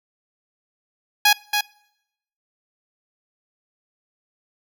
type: tone with echo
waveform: 10% pulse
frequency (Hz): 830.6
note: G#5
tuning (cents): 0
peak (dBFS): -4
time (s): 1.25-1.33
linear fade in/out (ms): 5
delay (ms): 280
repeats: 1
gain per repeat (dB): -6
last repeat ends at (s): 1.61
effects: noise-tail reverb RT60 0.8 s tail -24 dB re dry